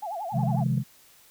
sine tone with vibrato, 759 Hz, F#5, 44 cents sharp, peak -30 dBFS, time 0.02-0.64 s, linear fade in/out 10 ms, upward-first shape sine, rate 11 Hz, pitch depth 230 cents each way
sine chord, F minor seventh, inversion second, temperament just, 130.96 / 157.15 / 174.61 / 209.5 Hz, C3 / Eb3 / F3 / Ab3, +2 / +18 / 0 / +15 cents, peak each -24 / -29 / -30 / -29 dBFS, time 0.32-0.84 s, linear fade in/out 50 ms
effects tanh soft clip ceiling -14 dBFS + white hiss -56 dBFS RMS until 1.3 s

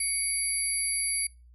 sine tone cluster, 2237 / 4666 / 10080 / 11170 Hz, C#7 / D8 / D#9 / F9, +15 / -12 / +21 / -1 cents, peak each -35 / -36 / -29 / -31 dBFS, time 0-1.27 s, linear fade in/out 5 ms, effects noise-tail reverb RT60 0.3 s tail -23 dB re dry + added 60 Hz sine -51 dBFS peak until 1.54 s

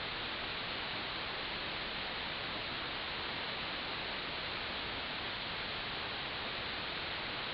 white low-pass noise, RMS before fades -40 dBFS, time 0-7.53 s, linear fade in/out 0 ms, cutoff 4300 Hz, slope 96 dB/octave, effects none

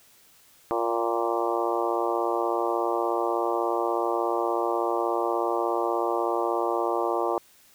harmonic tone with a mistuned harmonic, 116.54 Hz, A#2, in tune, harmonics 3 / 4 / 5 / 6 / 7 / 8 / 9 / 10, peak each -29 / -30 / -31 / -32 / -32 / -33 / -34 / -34 dBFS, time 0.71-7.38 s, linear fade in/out 0 ms, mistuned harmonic 7, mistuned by -25 cents, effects white hiss -57 dBFS RMS until 7.74 s

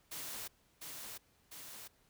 white noise with echo, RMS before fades -44 dBFS, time 0.11-0.48 s, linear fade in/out 10 ms, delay 700 ms, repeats 2, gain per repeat -3 dB, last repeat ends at 1.88 s, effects pink hiss -71 dBFS RMS until 2.09 s

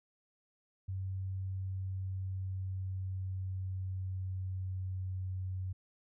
sine tone with pitch glide, 95 to 93.31 Hz, F#2 to F#2, +46 to +15 cents, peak -35 dBFS, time 0.88-5.73 s, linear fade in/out 10 ms, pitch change -31 cents, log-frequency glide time 1.41-5.27 s, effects none

